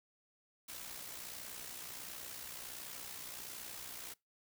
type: noise with amplitude modulation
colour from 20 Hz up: white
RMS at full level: -45 dBFS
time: 0.68-4.14 s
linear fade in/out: 10 ms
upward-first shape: sine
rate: 61.4 Hz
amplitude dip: 50%
effects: noise-tail reverb RT60 0.2 s tail -23 dB re dry